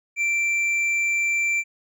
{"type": "tone with hard clipping", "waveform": "triangle", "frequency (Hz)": 2349, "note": "D7", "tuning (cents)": 0, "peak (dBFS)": -21, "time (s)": [0.16, 1.64], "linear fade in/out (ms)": 50, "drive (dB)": 8, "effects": []}